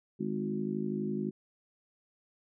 harmonic tone with a mistuned harmonic, 51.91 Hz, G#1, in tune, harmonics 3 / 4 / 5 / 6 / 7, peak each -40 / -34 / -39 / -41 / -37 dBFS, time 0.19-1.31 s, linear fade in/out 20 ms, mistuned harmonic 3, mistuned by -19 cents, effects none

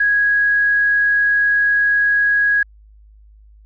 sine tone with quantisation, 1658 Hz, G#6, 3 cents flat, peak -12 dBFS, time 0-2.63 s, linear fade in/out 5 ms, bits 7, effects added 52 Hz sine -43 dBFS peak until 3.65 s + resampled to 11025 Hz

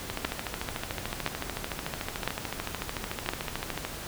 two click trains, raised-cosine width 0.3 ms, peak -10 / -15 dBFS, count 4 / 52, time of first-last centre 0.25-3.29 / 0.1-3.85 s, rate 0.987 / 13.6 Hz, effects pink hiss -39 dBFS RMS until 4.07 s

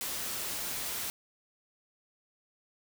white noise, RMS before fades -36 dBFS, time 0.01-1.1 s, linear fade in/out 0 ms, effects none

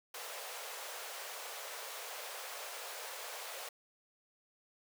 pink high-pass noise, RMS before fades -45 dBFS, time 0.14-3.69 s, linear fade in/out 5 ms, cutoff 460 Hz, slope 48 dB/octave, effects none

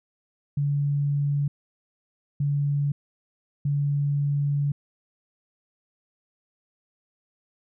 sine tone bursts at uneven times, 143.2 Hz, D3, 43 cents flat, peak -21 dBFS, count 3, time 0.57-1.48 / 2.4-2.92 / 3.65-4.72 s, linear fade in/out 5 ms, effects none

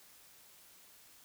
silence, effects white hiss -60 dBFS RMS until 1.24 s

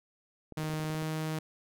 clicks, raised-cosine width 2 ms, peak -31 dBFS, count 10, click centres 0.523 / 0.593 / 0.638 / 0.696 / 0.738 / 0.799 / 0.844 / 0.901 / 0.947 / 1.024 s
sawtooth tone with pitch glide, 155.56 to 157.1 Hz, D#3 to D#3, 0 to +17 cents, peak -28 dBFS, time 0.57-1.39 s, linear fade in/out 5 ms, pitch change +17 cents, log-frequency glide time 0.87-1.01 s
effects none

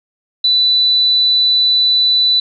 sine tone, 3980 Hz, B7, 13 cents sharp, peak -9 dBFS, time 0.44-2.4 s, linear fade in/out 5 ms, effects none

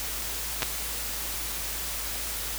clicks, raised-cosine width 0.2 ms, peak -8 dBFS, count 2, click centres 0.622 / 0.63 s, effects added 54 Hz sine -40 dBFS peak until 2.58 s + white hiss -33 dBFS RMS until 2.58 s

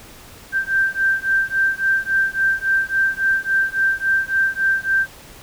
sine beating tone pair, 1568 / 1571.6 Hz, G6 / G6, 0 / +4 cents, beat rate 3.6 Hz, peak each -19 dBFS, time 0.52-5.07 s, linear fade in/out 50 ms, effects pink hiss -42 dBFS RMS until 5.42 s

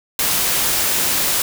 white noise, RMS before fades -18 dBFS, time 0.19-1.42 s, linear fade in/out 2 ms, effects none

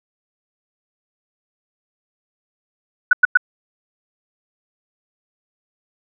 sine tone bursts, 1480 Hz, F#6, in tune, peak -6 dBFS, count 3, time 3.11-3.373 s, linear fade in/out 5 ms, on 21 ms, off 100 ms, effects none

